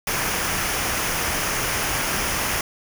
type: noise with comb filter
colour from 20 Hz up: pink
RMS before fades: -24 dBFS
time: 0.07-2.61 s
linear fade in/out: 2 ms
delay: 0.25 ms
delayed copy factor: -0.5
effects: none